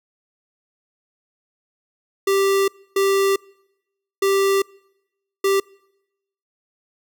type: tone bursts at uneven times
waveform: square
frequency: 392 Hz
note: G4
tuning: in tune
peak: -16 dBFS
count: 4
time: 2.27-2.68 / 2.96-3.36 / 4.22-4.62 / 5.44-5.6 s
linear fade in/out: 5 ms
effects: noise-tail reverb RT60 0.9 s tail -26 dB re dry